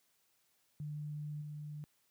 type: tone with level steps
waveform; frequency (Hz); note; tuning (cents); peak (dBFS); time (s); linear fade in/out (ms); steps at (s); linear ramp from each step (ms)
sine; 149.2; D3; +28; -39 / -42; 0.8-1.84; 0; 1.41; 10
effects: white hiss -75 dBFS RMS until 2.1 s + high-pass 60 Hz 12 dB/octave